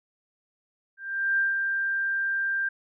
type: tone with ADSR envelope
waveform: sine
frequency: 1585 Hz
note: G6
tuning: 19 cents sharp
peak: -20 dBFS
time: 0.97-2.69 s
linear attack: 410 ms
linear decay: 160 ms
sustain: -4 dB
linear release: 8 ms
effects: none